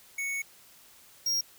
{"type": "tone pair in turn", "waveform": "square", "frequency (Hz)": [2217, 5601], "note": ["C#7", "F8"], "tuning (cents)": [0, 4], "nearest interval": "octave + major third", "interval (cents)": 1604, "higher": "second", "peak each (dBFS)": [-31, -26], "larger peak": "second", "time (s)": [[0.18, 0.42], [1.26, 1.41]], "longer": "first", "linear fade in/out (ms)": 5, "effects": ["white hiss -56 dBFS RMS until 1.58 s"]}